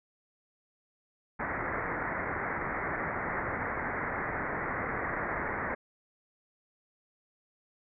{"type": "low-pass noise", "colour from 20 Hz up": "white", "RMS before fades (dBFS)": -34, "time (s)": [1.39, 5.75], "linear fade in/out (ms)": 10, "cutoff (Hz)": 2100, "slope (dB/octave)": 96, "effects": []}